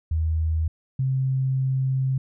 sine tone pair in turn, 79.9 / 132.18 Hz, D#2 / C3, +47 / +18 cents, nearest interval major sixth, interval 871 cents, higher second, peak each -20 dBFS, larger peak neither, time 0.11-0.68 / 0.99-2.18 s, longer second, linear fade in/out 5 ms, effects none

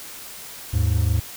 triangle tone pair together, 77.7 / 103.72 Hz, D#2 / G#2, -2 / -2 cents, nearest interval perfect fourth, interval 500 cents, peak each -18 / -18 dBFS, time 0.73-1.2 s, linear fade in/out 10 ms, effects white hiss -38 dBFS RMS until 1.36 s

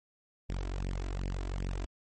sawtooth tone with flanger, 46.25 Hz, F#1, in tune, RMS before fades -35 dBFS, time 0.49-1.86 s, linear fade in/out 10 ms, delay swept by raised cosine 0.36 to 3.06 ms, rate 2.6 Hz, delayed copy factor +0.8, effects MP3 32 kbps

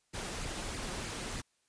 pink noise with flanger, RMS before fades -39 dBFS, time 0.13-1.42 s, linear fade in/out 20 ms, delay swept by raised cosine 0.41 to 5.71 ms, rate 3.2 Hz, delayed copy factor +0.5, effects white hiss -75 dBFS RMS until 1.68 s + resampled to 22050 Hz

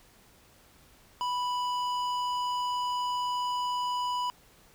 triangle tone with hard clipping, 987.8 Hz, B5, in tune, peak -30 dBFS, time 1.21-4.3 s, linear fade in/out 0 ms, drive 15 dB, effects pink hiss -59 dBFS RMS until 4.74 s

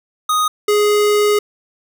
square tone pair in turn, 1244.5 / 416.5 Hz, D#6 / G#4, 0 / +5 cents, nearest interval octave + perfect fifth, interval 1895 cents, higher first, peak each -14 / -12 dBFS, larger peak second, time 0.29-0.48 / 0.68-1.39 s, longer second, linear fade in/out 5 ms, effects none

